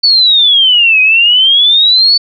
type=exponential two-way sweep; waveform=sine; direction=down then up; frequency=4523 to 2502 to 4523 Hz; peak=-4 dBFS; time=0.03-2.18 s; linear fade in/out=10 ms; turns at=1.01 s; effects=none